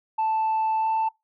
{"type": "tone with pitch glide", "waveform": "sine", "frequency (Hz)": [880, 885.6], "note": ["A5", "A5"], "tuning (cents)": [0, 11], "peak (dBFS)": -19, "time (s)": [0.18, 1.09], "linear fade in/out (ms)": 10, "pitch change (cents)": 11, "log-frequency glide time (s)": [0.79, 0.87], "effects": ["noise-tail reverb RT60 0.2 s tail -23 dB re dry", "tanh soft clip ceiling -19 dBFS"]}